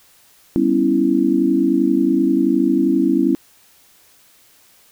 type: chord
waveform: sine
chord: C# half-diminished seventh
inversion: second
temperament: equal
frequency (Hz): 196 / 246.9 / 277.2 / 329.6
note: G3 / B3 / C#4 / E4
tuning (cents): 0 / 0 / 0 / 0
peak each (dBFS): -22 / -20 / -17 / -17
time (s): 0.56-3.35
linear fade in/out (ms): 0
effects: white hiss -52 dBFS RMS until 4.91 s